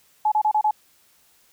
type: tone bursts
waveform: sine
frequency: 852 Hz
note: G#5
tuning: 44 cents sharp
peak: -16 dBFS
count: 5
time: 0.25-0.71 s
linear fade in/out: 5 ms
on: 68 ms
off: 30 ms
effects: white hiss -59 dBFS RMS until 1.52 s